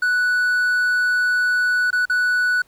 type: tone with dropouts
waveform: triangle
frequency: 1480 Hz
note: F#6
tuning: in tune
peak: -14 dBFS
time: 0.02-2.62 s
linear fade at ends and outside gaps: 5 ms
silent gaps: 1.906-1.928 / 2.055-2.097 s
effects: pink hiss -58 dBFS RMS until 2.67 s